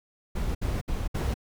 brown noise bursts, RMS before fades -28 dBFS, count 4, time 0.35-1.342 s, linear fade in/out 10 ms, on 200 ms, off 64 ms, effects none

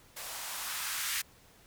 violet noise with band-pass filter sweep, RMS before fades -37 dBFS, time 0.16-1.22 s, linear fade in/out 10 ms, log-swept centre 610 to 1800 Hz, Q 1.6, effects pink hiss -60 dBFS RMS until 1.66 s

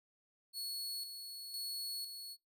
sawtooth tone with tremolo, 4377 Hz, C#8, 23 cents flat, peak -37 dBFS, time 0.53-2.37 s, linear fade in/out 50 ms, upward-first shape square, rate 0.99 Hz, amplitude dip 50%, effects noise-tail reverb RT60 0.2 s tail -25 dB re dry

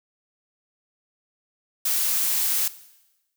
blue noise, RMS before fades -23 dBFS, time 1.85-2.68 s, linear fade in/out 5 ms, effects noise-tail reverb RT60 1.0 s tail -17 dB re dry

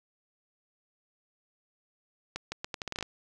accelerating click train, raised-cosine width 0.2 ms, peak -17 dBFS, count 11, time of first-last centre 2.36-3.027 s, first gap 160 ms, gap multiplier 0.78, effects none

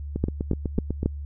two click trains, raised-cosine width 3 ms, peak -14 / -9 dBFS, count 8 / 4, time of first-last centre 0.16-1.031 / 0.24-1.06 s, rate 8.04 / 3.66 Hz, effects added 72 Hz sine -31 dBFS peak until 1.25 s

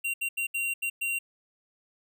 square tone bursts at uneven times, 2758 Hz, F7, 22 cents flat, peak -28 dBFS, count 6, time 0.04-0.14 / 0.21-0.29 / 0.37-0.47 / 0.54-0.74 / 0.82-0.9 / 1.01-1.19 s, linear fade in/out 10 ms, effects none

